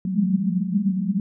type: band-pass noise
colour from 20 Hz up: pink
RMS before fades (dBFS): -22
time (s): 0.05-1.2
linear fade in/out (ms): 2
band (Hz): 180 to 210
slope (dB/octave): 96
effects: none